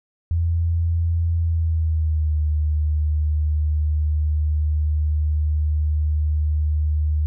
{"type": "tone with pitch glide", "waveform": "sine", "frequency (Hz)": [83.8, 75.96], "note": ["E2", "D#2"], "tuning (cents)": [29, -41], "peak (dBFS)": -17, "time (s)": [0.31, 7.26], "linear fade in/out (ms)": 0, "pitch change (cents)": -170, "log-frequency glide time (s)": [1.36, 2.4], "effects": []}